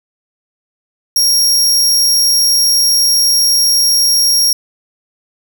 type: tone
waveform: sawtooth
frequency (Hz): 5588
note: F8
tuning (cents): 0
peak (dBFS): -6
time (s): 1.16-4.53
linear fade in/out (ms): 2
effects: none